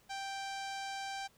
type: tone with low-pass filter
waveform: sawtooth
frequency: 784 Hz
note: G5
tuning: in tune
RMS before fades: -41 dBFS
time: 0.09-1.28 s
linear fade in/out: 20 ms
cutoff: 6200 Hz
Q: 1.4
effects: pink hiss -67 dBFS RMS until 1.37 s

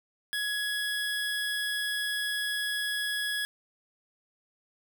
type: tone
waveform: 25% pulse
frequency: 1676 Hz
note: G#6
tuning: 15 cents sharp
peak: -25 dBFS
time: 0.33-3.45 s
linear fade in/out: 0 ms
effects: none

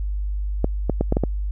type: clicks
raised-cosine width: 2 ms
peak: -6 dBFS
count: 6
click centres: 0.644 / 0.897 / 1.01 / 1.124 / 1.169 / 1.237 s
effects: added 50 Hz sine -22 dBFS peak until 1.51 s

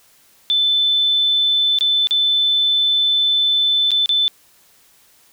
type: tone with dropouts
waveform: sine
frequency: 3520 Hz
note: A7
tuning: in tune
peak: -13 dBFS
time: 0.5-4.28 s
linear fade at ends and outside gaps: 0 ms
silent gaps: 1.787-1.809 / 2.071-2.109 / 3.907-3.916 / 4.059-4.092 s
effects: white hiss -53 dBFS RMS until 5.32 s

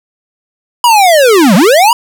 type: linear two-way sweep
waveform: square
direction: down then up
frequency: 987.8 to 165.9 to 987.8 Hz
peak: -4 dBFS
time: 0.84-1.93 s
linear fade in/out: 2 ms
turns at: 1.55 s
effects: none

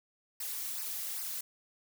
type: noise with flanger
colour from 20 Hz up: blue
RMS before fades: -38 dBFS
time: 0.4-1.41 s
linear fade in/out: 5 ms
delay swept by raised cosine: 0.27 to 3.27 ms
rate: 2.5 Hz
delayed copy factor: -0.85
effects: none

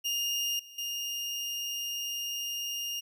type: tone with level steps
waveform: 30% pulse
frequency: 2829 Hz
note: F7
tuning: 22 cents sharp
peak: -26 / -45 / -30 dBFS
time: 0.04-3.01 s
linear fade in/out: 20 ms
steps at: 0.59 / 0.78 s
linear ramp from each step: 5 ms
effects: none

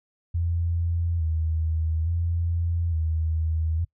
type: tone with vibrato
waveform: sine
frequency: 82.41 Hz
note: E2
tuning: in tune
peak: -22 dBFS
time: 0.34-3.85 s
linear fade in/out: 10 ms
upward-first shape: square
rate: 0.58 Hz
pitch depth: 50 cents each way
effects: noise-tail reverb RT60 0.1 s tail -24 dB re dry

